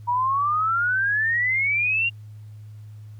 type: exponential sweep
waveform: sine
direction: up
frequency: 951 to 2807 Hz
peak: -19 dBFS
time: 0.07-2.1 s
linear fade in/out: 20 ms
effects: added 106 Hz sine -38 dBFS peak until 3.19 s + pink hiss -63 dBFS RMS until 3.19 s